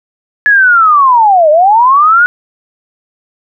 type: linear two-way sweep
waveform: sine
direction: down then up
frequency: 1714 to 588 to 1478 Hz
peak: -3 dBFS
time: 0.46-2.26 s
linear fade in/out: 0 ms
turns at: 1.5 s
effects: none